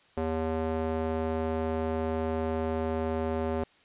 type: tone with band-pass filter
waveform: square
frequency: 80.1 Hz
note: E2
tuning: 49 cents flat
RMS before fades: -30 dBFS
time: 0.17-3.64 s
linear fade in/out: 5 ms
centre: 500 Hz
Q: 1.1
effects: white hiss -61 dBFS RMS until 3.84 s + resampled to 8000 Hz